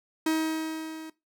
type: tone with level ramp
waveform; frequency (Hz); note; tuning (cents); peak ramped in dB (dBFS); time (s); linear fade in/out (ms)
45% pulse; 317.6; D#4; +36; -22 to -39; 0.26-1.1; 5
effects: noise-tail reverb RT60 0.2 s tail -18 dB re dry